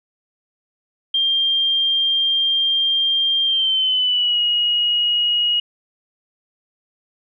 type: tone with pitch glide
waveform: sine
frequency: 3190 to 2892 Hz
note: G7 to F#7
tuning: +30 to -40 cents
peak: -15 dBFS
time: 1.14-5.6 s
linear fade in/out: 5 ms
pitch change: -170 cents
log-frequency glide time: 3.44-4.4 s
effects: none